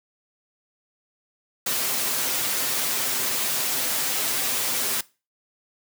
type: noise with comb filter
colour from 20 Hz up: white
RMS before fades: -25 dBFS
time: 1.66-5.01 s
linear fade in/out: 5 ms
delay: 7.7 ms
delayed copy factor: +0.6
effects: noise-tail reverb RT60 0.3 s tail -21 dB re dry + high-pass 150 Hz 12 dB/octave